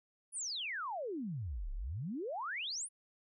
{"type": "exponential two-way sweep", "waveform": "sine", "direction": "down then up", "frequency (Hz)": [10548, 30.87, 10548], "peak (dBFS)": -37, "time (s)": [0.32, 2.89], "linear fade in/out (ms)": 50, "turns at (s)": 1.72, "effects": []}